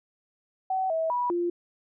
sine tone with pitch steps, 757 / 647 / 977 / 347.7 Hz, F#5 / E5 / B5 / F4, +39 / -32 / -19 / -8 cents, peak -24 dBFS, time 0.7-1.5 s, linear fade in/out 5 ms, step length 200 ms, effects none

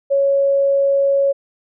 sine tone, 554.4 Hz, C#5, in tune, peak -12 dBFS, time 0.1-1.33 s, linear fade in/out 20 ms, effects none

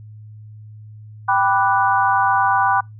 sine chord, G major seventh, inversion none, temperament equal, 784 / 987.8 / 1174.7 / 1480 Hz, G5 / B5 / D6 / F#6, 0 / 0 / 0 / 0 cents, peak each -18 / -18 / -21 / -21 dBFS, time 1.28-2.81 s, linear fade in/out 10 ms, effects noise-tail reverb RT60 0.2 s tail -26 dB re dry + added 107 Hz sine -36 dBFS peak until 2.99 s

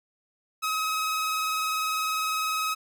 sawtooth tone with vibrato, 1274 Hz, D#6, 41 cents sharp, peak -22 dBFS, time 0.62-2.75 s, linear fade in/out 20 ms, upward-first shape square, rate 20 Hz, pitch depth 17 cents each way, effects none

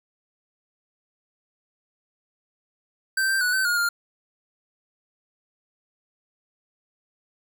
square tone with pitch steps, 1556 / 1569 / 1474 / 1536 / 1431 / 1403 Hz, G6 / G6 / F#6 / G6 / F6 / F6, -13 / +1 / -7 / -36 / +42 / +8 cents, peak -21 dBFS, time 3.17-3.89 s, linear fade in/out 5 ms, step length 120 ms, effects none

